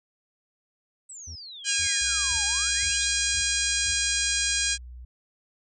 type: exponential two-way sweep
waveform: sine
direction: down then up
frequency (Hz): 8170 to 784 to 8170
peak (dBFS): -39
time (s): 1.09-3.33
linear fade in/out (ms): 10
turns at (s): 2.45
type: tone bursts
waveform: triangle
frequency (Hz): 82.41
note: E2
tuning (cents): 0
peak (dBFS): -36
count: 6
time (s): 1.27-3.942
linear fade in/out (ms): 10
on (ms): 87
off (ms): 430
type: harmonic tone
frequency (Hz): 815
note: G#5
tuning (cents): -33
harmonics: 2 / 3 / 4 / 5 / 6 / 7 / 8 / 9 / 10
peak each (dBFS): -32 / -32 / -32 / -32 / -32 / -32 / -32 / -32 / -32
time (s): 1.64-4.78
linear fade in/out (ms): 50
type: tone with pitch glide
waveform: sine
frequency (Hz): 61.74 to 61.28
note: B1 to B1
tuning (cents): 0 to -13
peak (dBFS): -39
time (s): 2.01-5.05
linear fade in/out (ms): 5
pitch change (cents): -13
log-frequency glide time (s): 3.65-4.37
effects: none